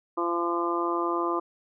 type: harmonic tone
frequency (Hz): 171.5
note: F3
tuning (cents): -31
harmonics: 2 / 3 / 4 / 5 / 6 / 7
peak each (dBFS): -28 / -36 / -35 / -38 / -30 / -31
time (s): 0.17-1.4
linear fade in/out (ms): 10
effects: none